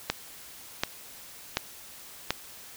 click train, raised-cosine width 0.2 ms, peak -7 dBFS, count 4, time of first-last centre 0.1-2.306 s, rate 1.36 Hz, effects white hiss -47 dBFS RMS until 2.76 s

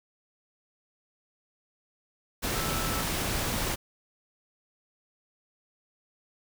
sine tone in noise, 1318.5 Hz, E6, in tune, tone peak -37 dBFS, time 2.54-3.03 s, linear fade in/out 20 ms, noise pink, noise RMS -30 dBFS, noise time 2.42-3.76 s, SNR -10 dB, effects none

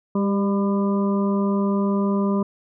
harmonic tone with a mistuned harmonic, 200.1 Hz, G3, 36 cents sharp, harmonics 1 / 2 / 3 / 5 / 6, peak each -19 / -26 / -31 / -31 / -35 dBFS, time 0.15-2.43 s, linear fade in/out 5 ms, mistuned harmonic 2, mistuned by -24 cents, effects none

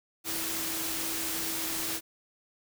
sine tone in noise, 325.4 Hz, E4, 22 cents flat, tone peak -41 dBFS, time 0.24-2.01 s, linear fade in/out 50 ms, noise white, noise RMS -33 dBFS, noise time 0.24-2.01 s, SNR -11 dB, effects none

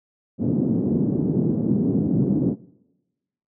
white band-pass noise, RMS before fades -21 dBFS, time 0.38-2.56 s, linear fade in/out 50 ms, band 130 to 300 Hz, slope 24 dB/octave, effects noise-tail reverb RT60 1.0 s tail -22 dB re dry

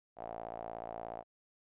sawtooth tone with band-pass filter, 56.8 Hz, A#1, 44 cents flat, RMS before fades -44 dBFS, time 0.16-1.24 s, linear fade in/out 50 ms, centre 700 Hz, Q 5.5, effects resampled to 8000 Hz

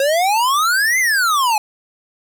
square exponential two-way sweep, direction up then down, 533 to 2115 to 825 Hz, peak -14 dBFS, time 0-1.58 s, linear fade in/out 2 ms, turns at 0.99 s, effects 7-bit

